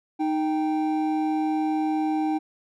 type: tone pair together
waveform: triangle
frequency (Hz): 310.4 / 784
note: D#4 / G5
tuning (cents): -4 / 0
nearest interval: octave + major third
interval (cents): 1604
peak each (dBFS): -21 / -26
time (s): 0.19-2.39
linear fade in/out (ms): 20
effects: none